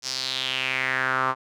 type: tone with band-pass filter sweep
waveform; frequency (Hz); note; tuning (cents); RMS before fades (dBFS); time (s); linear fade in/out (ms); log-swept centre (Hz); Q
sawtooth; 130.81; C3; 0; -26; 0.02-1.35; 50; 5600 to 1100; 4.2
effects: none